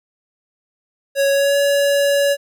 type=tone with pitch glide; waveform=square; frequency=554.4 to 565.4 Hz; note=C#5 to C#5; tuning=0 to +34 cents; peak=-14 dBFS; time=1.15-2.37 s; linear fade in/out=50 ms; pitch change=+34 cents; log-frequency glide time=1.31-1.57 s; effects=none